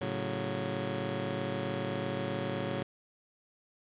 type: chord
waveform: 15% pulse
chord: F# minor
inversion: first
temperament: just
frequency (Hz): 111 / 138.75 / 185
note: A2 / C#3 / F#3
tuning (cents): +16 / +2 / 0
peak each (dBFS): -31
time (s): 0.01-2.83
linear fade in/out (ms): 5
effects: resampled to 8000 Hz + 9-bit